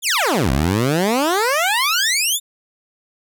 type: exponential two-way sweep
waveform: 15% pulse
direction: down then up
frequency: 3700 to 61.74 to 3700 Hz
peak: -9 dBFS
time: 0.02-2.4 s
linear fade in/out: 50 ms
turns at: 0.51 s
effects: none

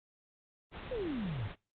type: low-pass noise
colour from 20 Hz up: pink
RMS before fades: -45 dBFS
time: 0.71-1.56 s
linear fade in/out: 50 ms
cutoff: 3800 Hz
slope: 96 dB/octave
type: exponential sweep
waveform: sine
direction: down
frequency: 538 to 94.5 Hz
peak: -34 dBFS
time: 0.91-1.48 s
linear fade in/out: 5 ms
effects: noise-tail reverb RT60 0.3 s tail -25 dB re dry + Opus 32 kbps

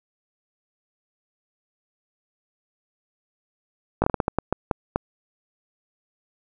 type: slowing click train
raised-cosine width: 1 ms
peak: -6 dBFS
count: 11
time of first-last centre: 4.02-4.96 s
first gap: 19 ms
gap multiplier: 1.33
effects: none

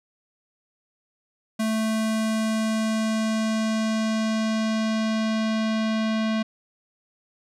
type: tone with low-pass filter sweep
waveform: square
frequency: 220 Hz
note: A3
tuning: in tune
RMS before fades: -24 dBFS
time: 1.59-6.43 s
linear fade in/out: 10 ms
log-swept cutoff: 11000 to 4000 Hz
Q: 1.2
effects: none

